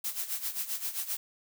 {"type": "noise with tremolo", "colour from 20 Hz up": "blue", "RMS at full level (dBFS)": -32, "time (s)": [0.04, 1.17], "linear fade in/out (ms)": 5, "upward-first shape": "sine", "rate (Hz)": 7.6, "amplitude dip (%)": 75, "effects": []}